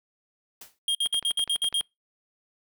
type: noise with exponential decay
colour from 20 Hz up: white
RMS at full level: -40 dBFS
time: 0.61-0.79 s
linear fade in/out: 5 ms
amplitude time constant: 37 ms
type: tone bursts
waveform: square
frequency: 3227 Hz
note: G7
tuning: 50 cents sharp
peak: -23 dBFS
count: 8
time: 0.88-1.81 s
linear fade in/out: 2 ms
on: 69 ms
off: 54 ms
type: click train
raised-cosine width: 0.3 ms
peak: -23 dBFS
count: 10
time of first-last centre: 1.06-1.81 s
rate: 12 Hz
effects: noise-tail reverb RT60 0.2 s tail -26 dB re dry